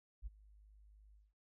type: tone with ADSR envelope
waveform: sine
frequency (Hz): 51.6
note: G#1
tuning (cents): -10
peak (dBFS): -39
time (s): 0.22-1.34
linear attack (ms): 44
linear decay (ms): 21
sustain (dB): -21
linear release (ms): 200
effects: none